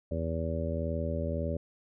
harmonic tone, 81.8 Hz, E2, 13 cents flat, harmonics 1 / 2 / 3 / 4 / 5 / 6 / 7, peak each -33 / -37 / -38 / -44 / -41 / -41 / -36 dBFS, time 0.11-1.57 s, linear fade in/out 5 ms, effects none

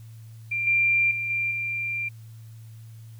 sine tone with level steps, 2376 Hz, D7, 20 cents sharp, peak -24 / -18 / -26 / -23 / -26 dBFS, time 0.51-2.09 s, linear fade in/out 10 ms, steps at 0.67 / 1.11 / 1.3 / 1.51 s, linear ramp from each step 2 ms, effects added 112 Hz sine -41 dBFS peak until 3.19 s + white hiss -60 dBFS RMS until 3.19 s

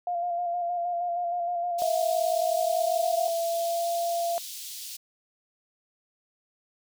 sine tone with vibrato, 698.5 Hz, F5, in tune, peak -26 dBFS, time 0.07-3.28 s, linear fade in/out 2 ms, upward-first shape square, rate 6.4 Hz, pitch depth 25 cents each way
pink high-pass noise, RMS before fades -39 dBFS, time 1.78-4.97 s, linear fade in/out 10 ms, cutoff 3500 Hz, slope 24 dB/octave
sine tone with pitch glide, 653 to 683.9 Hz, E5 to F5, -17 to -36 cents, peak -25 dBFS, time 1.82-4.38 s, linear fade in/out 0 ms, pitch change +81 cents, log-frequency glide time 2.62-3.89 s
effects none

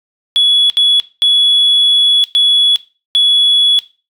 sine tone bursts at uneven times, 3387 Hz, G#7, 33 cents sharp, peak -5 dBFS, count 5, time 0.36-0.7 / 0.77-1 / 1.22-2.24 / 2.35-2.76 / 3.15-3.79 s, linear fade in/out 0 ms, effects noise-tail reverb RT60 0.3 s tail -17 dB re dry + tanh soft clip ceiling -4 dBFS

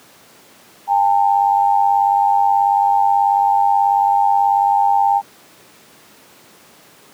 sine tone pair together, 803.6 / 902 Hz, G5 / A5, +43 / +43 cents, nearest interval major second, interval 200 cents, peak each -13 / -16 dBFS, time 0.87-5.22 s, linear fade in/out 50 ms, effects pink hiss -46 dBFS RMS until 7.13 s + high-pass 200 Hz 12 dB/octave

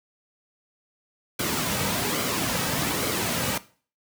pink noise with flanger, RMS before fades -26 dBFS, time 1.39-3.58 s, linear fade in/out 5 ms, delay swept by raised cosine 1.1 to 2.9 ms, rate 1.2 Hz, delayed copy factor -0.5, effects noise-tail reverb RT60 0.4 s tail -17 dB re dry + high-pass 100 Hz 12 dB/octave

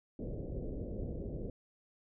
pink low-pass noise, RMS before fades -40 dBFS, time 0.19-1.5 s, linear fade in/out 2 ms, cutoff 570 Hz, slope 48 dB/octave, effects none

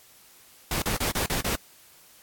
pink noise bursts, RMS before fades -27 dBFS, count 6, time 0.71-1.555 s, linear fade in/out 2 ms, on 110 ms, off 37 ms, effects white hiss -54 dBFS RMS until 2.22 s + AAC 64 kbps

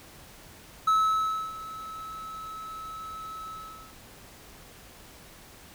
triangle tone with ADSR envelope, 1297 Hz, E6, 28 cents flat, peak -17 dBFS, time 0.87-3.97 s, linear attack 8 ms, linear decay 640 ms, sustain -18 dB, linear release 480 ms, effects pink hiss -50 dBFS RMS until 5.74 s

